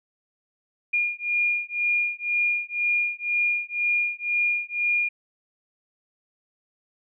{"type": "beating tone pair", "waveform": "sine", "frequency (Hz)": [2421, 2423], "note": ["D#7", "D#7"], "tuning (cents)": [-48, -47], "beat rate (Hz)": 2, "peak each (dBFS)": -25, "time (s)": [0.93, 5.09], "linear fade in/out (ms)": 10, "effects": []}